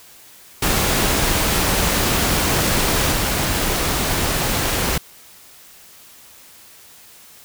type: noise with level steps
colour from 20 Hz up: pink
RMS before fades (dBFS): -18 / -20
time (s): 0.62-4.98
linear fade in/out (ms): 5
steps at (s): 3.12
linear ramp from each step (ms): 10
effects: white hiss -45 dBFS RMS until 7.44 s